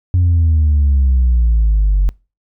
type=exponential sweep; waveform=sine; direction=down; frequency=91 to 46.25 Hz; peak=-7 dBFS; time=0.14-2.09 s; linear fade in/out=0 ms; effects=noise-tail reverb RT60 0.3 s tail -26 dB re dry + tanh soft clip ceiling -7 dBFS